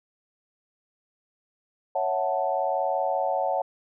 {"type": "chord", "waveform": "sine", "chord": "F# minor seventh", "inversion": "second", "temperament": "equal", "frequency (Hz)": [554.4, 659.3, 740, 880], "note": ["C#5", "E5", "F#5", "A5"], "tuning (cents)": [0, 0, 0, 0], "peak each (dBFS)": [-28, -30, -27, -30], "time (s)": [1.95, 3.62], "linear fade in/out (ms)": 5, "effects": []}